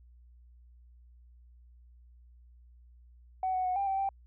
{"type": "tone with pitch steps", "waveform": "sine", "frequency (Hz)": [751, 742, 734, 793, 774, 783], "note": ["F#5", "F#5", "F#5", "G5", "G5", "G5"], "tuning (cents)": [26, 5, -14, 20, -22, -2], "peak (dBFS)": -27, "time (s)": [3.43, 4.09], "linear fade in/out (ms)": 2, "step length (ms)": 110, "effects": ["tanh soft clip ceiling -23 dBFS", "added 60 Hz sine -54 dBFS peak until 4.26 s"]}